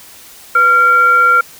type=tone with frequency modulation; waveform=sine; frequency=1382 Hz; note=F6; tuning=19 cents flat; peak=-6 dBFS; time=0.55-1.41 s; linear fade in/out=5 ms; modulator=885 Hz; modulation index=0.31; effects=white hiss -38 dBFS RMS until 1.59 s